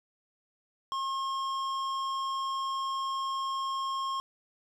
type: tone with hard clipping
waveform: sine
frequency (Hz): 1075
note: C6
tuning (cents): +47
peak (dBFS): -32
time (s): 0.92-4.2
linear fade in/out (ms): 0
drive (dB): 11
effects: none